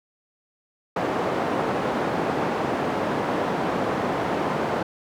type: band-pass noise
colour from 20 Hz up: white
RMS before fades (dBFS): -25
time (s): 0.96-4.83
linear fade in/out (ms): 5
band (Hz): 160 to 790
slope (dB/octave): 12
effects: none